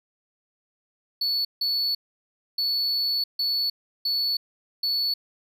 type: tone bursts at uneven times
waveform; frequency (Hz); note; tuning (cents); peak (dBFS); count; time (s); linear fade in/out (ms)
triangle; 4435; C#8; 0; -21; 6; 1.21-1.45 / 1.61-1.95 / 2.58-3.24 / 3.39-3.7 / 4.05-4.37 / 4.83-5.14; 5
effects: none